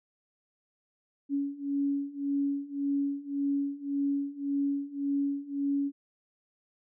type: beating tone pair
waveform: sine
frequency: 280 / 281.8 Hz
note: C#4 / C#4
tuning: +18 / +29 cents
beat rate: 1.8 Hz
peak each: -32 / -30 dBFS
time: 1.29-5.92 s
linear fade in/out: 50 ms
effects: none